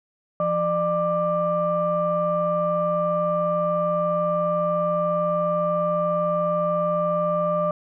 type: tone cluster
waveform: sine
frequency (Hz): 172.2 / 601 / 1182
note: F3 / D5 / D6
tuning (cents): -24 / +40 / +11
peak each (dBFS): -28 / -21 / -25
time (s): 0.4-7.71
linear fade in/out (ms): 2
effects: tanh soft clip ceiling -11 dBFS

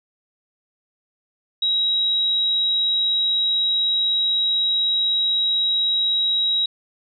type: tone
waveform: sine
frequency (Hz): 3839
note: B7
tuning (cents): -50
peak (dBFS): -17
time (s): 1.62-6.66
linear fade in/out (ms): 5
effects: none

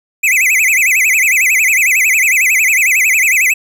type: tone with vibrato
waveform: square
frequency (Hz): 2293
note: D7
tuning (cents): -42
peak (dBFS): -9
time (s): 0.23-3.54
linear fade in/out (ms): 10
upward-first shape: sine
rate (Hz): 11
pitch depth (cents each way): 240
effects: none

